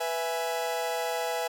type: chord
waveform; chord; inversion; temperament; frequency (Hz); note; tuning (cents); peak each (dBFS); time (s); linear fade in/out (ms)
40% pulse; E major; second; equal with one note detuned; 493.9 / 663.1 / 830.6; B4 / E5 / G#5; 0 / +10 / 0; -32; 0-1.48; 10
effects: none